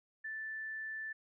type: tone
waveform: sine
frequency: 1760 Hz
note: A6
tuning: in tune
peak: -39 dBFS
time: 0.24-1.13 s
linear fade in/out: 10 ms
effects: none